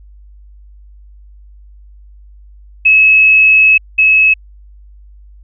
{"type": "tone pair in turn", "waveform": "sine", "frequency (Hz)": [2580, 2580], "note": ["E7", "E7"], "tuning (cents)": [-38, -38], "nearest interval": "unison", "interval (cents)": 0, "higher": "neither", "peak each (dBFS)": [-4, -5], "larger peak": "first", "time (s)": [[2.85, 3.78], [3.98, 4.34]], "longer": "first", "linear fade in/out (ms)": 10, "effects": ["added 50 Hz sine -36 dBFS peak until 5.43 s"]}